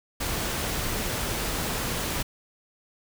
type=noise; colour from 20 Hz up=pink; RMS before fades=-29 dBFS; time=0.2-2.23 s; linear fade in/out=10 ms; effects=none